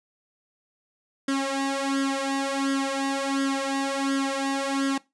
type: tone with flanger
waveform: sawtooth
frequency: 273.1 Hz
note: C#4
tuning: 26 cents flat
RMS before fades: -26 dBFS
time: 1.28-4.98 s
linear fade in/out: 5 ms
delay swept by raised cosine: 0.6 to 2.6 ms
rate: 1.4 Hz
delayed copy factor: +0.8
effects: noise-tail reverb RT60 0.2 s tail -19 dB re dry + resampled to 22050 Hz